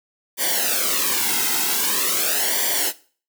white noise with flanger, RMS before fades -21 dBFS, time 0.37-2.93 s, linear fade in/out 50 ms, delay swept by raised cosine 0.75 to 1.74 ms, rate 0.44 Hz, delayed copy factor -0.8, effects noise-tail reverb RT60 0.4 s tail -18 dB re dry + high-pass 200 Hz 12 dB/octave

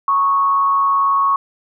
sine tone with frequency modulation, 1104 Hz, C#6, 7 cents flat, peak -12 dBFS, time 0.08-1.36 s, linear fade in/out 2 ms, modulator 170 Hz, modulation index 0.32, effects none

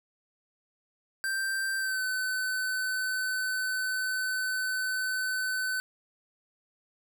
square tone with pitch glide, 1568 to 1515.5 Hz, G6 to F#6, 0 to +41 cents, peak -29 dBFS, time 1.24-5.8 s, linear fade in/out 0 ms, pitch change -59 cents, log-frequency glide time 1.77-2.03 s, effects 10-bit

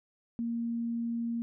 sine tone, 233.1 Hz, A#3, in tune, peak -30 dBFS, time 0.39-1.42 s, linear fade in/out 0 ms, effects none

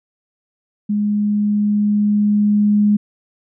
sine tone with level ramp, 207.7 Hz, G#3, in tune, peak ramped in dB -15 to -10 dBFS, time 0.89-2.97 s, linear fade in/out 10 ms, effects none

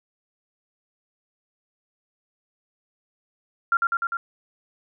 sine tone with echo, 1381 Hz, F6, 20 cents flat, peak -16 dBFS, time 3.72-3.77 s, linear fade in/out 2 ms, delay 100 ms, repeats 4, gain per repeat -2 dB, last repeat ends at 4.17 s, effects none

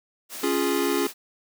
white high-pass noise, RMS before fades -36 dBFS, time 0.29-1.14 s, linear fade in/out 50 ms, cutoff 200 Hz, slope 48 dB/octave
square chord, Db major, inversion none, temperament equal, 277.2 / 349.2 / 415.3 Hz, Db4 / F4 / Ab4, 0 / 0 / 0 cents, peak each -27 dBFS, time 0.43-1.07 s, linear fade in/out 5 ms
effects none

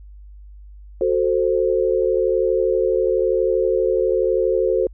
sine chord, F# diminished, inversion none, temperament equal with one note detuned, 370 / 442.3 / 523.3 Hz, F#4 / A4 / C5, 0 / +9 / 0 cents, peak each -20 dBFS, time 1.01-4.87 s, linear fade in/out 2 ms, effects added 50 Hz sine -38 dBFS peak until 4.93 s

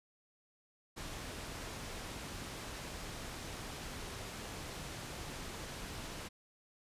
pink low-pass noise, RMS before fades -45 dBFS, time 0.96-6.29 s, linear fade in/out 20 ms, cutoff 9300 Hz, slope 12 dB/octave, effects resampled to 32000 Hz

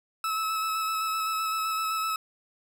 40% pulse tone with vibrato, 1300 Hz, E6, 24 cents flat, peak -26 dBFS, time 0.24-2.16 s, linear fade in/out 2 ms, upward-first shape square, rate 7.8 Hz, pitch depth 13 cents each way, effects none

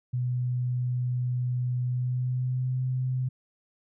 sine tone with pitch glide, 124.4 to 128.27 Hz, B2 to C3, +13 to -34 cents, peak -25 dBFS, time 0.13-3.29 s, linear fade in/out 10 ms, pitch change +53 cents, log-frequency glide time 1.84-2.78 s, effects none

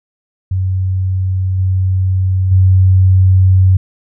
sine tone with level steps, 93.7 Hz, F#2, 22 cents sharp, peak -12 / -10 / -5 dBFS, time 0.51-3.77 s, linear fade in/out 5 ms, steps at 1.58 / 2.51 s, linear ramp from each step 10 ms, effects none

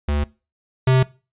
square tone pair in turn, 73 / 130.07 Hz, D2 / C3, -10 / -10 cents, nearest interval minor seventh, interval 1000 cents, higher second, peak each -19 / -13 dBFS, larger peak second, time 0.08-0.24 / 0.87-1.03 s, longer neither, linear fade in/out 5 ms, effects noise-tail reverb RT60 0.3 s tail -21 dB re dry + resampled to 8000 Hz

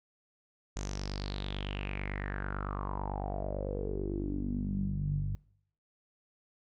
sawtooth tone with low-pass filter sweep, 49 Hz, G1, in tune, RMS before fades -35 dBFS, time 0.76-5.35 s, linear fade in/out 0 ms, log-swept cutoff 6800 to 120 Hz, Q 7, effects noise-tail reverb RT60 0.7 s tail -24 dB re dry

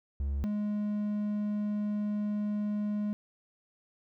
triangle tone pair in turn, 69.8 / 208.4 Hz, C#2 / G#3, +13 / +6 cents, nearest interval octave + perfect fifth, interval 1893 cents, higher second, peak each -27 dBFS, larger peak neither, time 0.2-0.44 / 0.44-3.13 s, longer second, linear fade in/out 0 ms, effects none

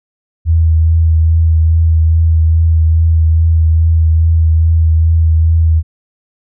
sine tone with vibrato, 81 Hz, E2, 30 cents flat, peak -6 dBFS, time 0.45-5.83 s, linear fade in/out 50 ms, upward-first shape triangle, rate 2.4 Hz, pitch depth 24 cents each way, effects none

